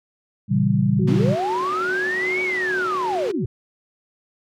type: chord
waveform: sine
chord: A# diminished seventh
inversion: none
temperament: equal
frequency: 116.54 / 138.59 / 164.81 / 196 Hz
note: A#2 / C#3 / E3 / G3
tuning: 0 / 0 / 0 / 0 cents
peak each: -22 / -21 / -24 / -19 dBFS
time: 0.48-1.36 s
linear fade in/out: 50 ms
type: linear two-way sweep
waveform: sine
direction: up then down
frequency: 89.2 to 2279 to 89.2 Hz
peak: -21 dBFS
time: 0.99-3.46 s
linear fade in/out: 5 ms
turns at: 2.42 s
type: tone with tremolo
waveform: sine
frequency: 370 Hz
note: F#4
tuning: in tune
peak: -24 dBFS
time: 0.99-3.45 s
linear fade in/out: 5 ms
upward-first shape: triangle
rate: 2.4 Hz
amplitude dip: 40%
type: band-pass noise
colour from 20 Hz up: pink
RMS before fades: -36 dBFS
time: 1.07-3.32 s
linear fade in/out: 10 ms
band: 230 to 4200 Hz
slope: 12 dB/octave
effects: none